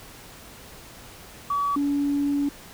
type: tone pair in turn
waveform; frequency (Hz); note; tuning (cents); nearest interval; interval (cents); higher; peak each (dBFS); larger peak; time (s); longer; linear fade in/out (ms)
sine; 1140 / 285; C#6 / C#4; +48 / +48; 2 octaves; 2400; first; -21 / -20; second; 1.5-1.76 / 1.76-2.49; second; 5
effects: tanh soft clip ceiling -16 dBFS + pink hiss -45 dBFS RMS until 2.73 s